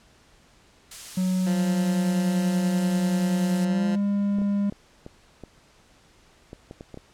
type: noise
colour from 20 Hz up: blue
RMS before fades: -35 dBFS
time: 0.91-3.65 s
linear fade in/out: 5 ms
type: tone with pitch glide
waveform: triangle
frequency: 185 to 201.7 Hz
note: F#3 to G3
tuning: 0 to +50 cents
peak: -19 dBFS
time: 1.17-4.7 s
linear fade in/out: 5 ms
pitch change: +150 cents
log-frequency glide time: 3.66-3.86 s
type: tone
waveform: 15% pulse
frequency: 174.61 Hz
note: F3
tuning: in tune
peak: -24 dBFS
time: 1.46-3.96 s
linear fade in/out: 10 ms
type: clicks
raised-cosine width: 2 ms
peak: -25 dBFS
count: 10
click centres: 4.386 / 4.417 / 4.724 / 5.064 / 5.437 / 6.531 / 6.711 / 6.809 / 6.943 / 6.974 s
effects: pink hiss -57 dBFS RMS until 7.13 s + low-pass 8000 Hz 12 dB/octave